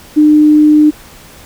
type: tone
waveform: sine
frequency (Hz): 302.2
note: D4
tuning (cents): +50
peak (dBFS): -3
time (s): 0.16-0.91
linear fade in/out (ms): 20
effects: pink hiss -37 dBFS RMS until 1.45 s